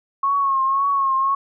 sine tone with vibrato, 1093 Hz, C#6, 25 cents flat, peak -16 dBFS, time 0.23-1.35 s, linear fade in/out 5 ms, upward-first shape triangle, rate 1.9 Hz, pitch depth 56 cents each way, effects none

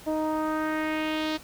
sawtooth tone with low-pass filter sweep, 311.1 Hz, D#4, in tune, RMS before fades -28 dBFS, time 0.06-1.38 s, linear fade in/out 20 ms, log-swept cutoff 700 to 4300 Hz, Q 2.3, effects pink hiss -48 dBFS RMS until 1.43 s

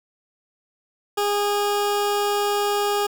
20% pulse tone, 410 Hz, G#4, 22 cents flat, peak -15 dBFS, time 1.17-3.07 s, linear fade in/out 10 ms, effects 7-bit

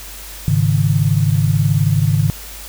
sine chord, Ab suspended fourth, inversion none, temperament equal with one note detuned, 103.83 / 136.92 / 155.56 Hz, Ab2 / Db3 / Eb3, 0 / -21 / 0 cents, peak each -16 dBFS, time 0.48-2.3 s, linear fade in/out 0 ms, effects added 50 Hz sine -35 dBFS peak until 2.68 s + white hiss -34 dBFS RMS until 2.68 s

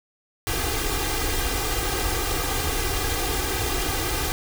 pink noise with comb filter, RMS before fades -25 dBFS, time 0.47-4.32 s, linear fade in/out 0 ms, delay 2.5 ms, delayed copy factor +1, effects none

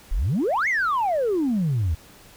sine exponential two-way sweep, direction up then down, 30.5 to 2217 to 73.6 Hz, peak -18 dBFS, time 0.11-1.95 s, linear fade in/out 10 ms, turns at 0.68 s, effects tanh soft clip ceiling -17 dBFS + pink hiss -49 dBFS RMS until 2.36 s

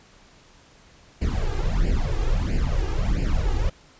brown noise with flanger, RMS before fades -22 dBFS, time 1.21-3.7 s, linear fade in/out 10 ms, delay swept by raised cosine 0.41 to 2.51 ms, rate 1.5 Hz, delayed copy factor +0.9, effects pink hiss -53 dBFS RMS until 3.99 s + resampled to 16000 Hz

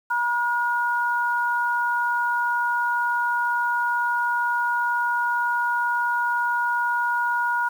sine tone pair together, 959 / 1436.9 Hz, A#5 / F6, +49 / +49 cents, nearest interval perfect fifth, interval 700 cents, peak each -23 dBFS, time 0.1-7.69 s, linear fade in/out 10 ms, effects 8-bit

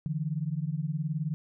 sine beating tone pair, 146.83 / 165.83 Hz, D3 / E3, 0 / +11 cents, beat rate 19 Hz, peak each -31 / -32 dBFS, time 0.06-1.34 s, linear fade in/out 0 ms, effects none

